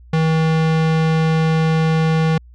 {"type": "tone", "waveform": "square", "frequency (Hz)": 160, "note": "D#3", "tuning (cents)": 49, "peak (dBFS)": -14, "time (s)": [0.13, 2.38], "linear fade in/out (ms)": 5, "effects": ["added 60 Hz sine -40 dBFS peak until 2.54 s", "low-pass 4000 Hz 12 dB/octave"]}